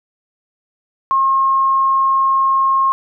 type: tone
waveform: sine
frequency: 1075 Hz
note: C6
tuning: 47 cents sharp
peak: -11 dBFS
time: 1.11-2.92 s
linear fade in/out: 0 ms
effects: none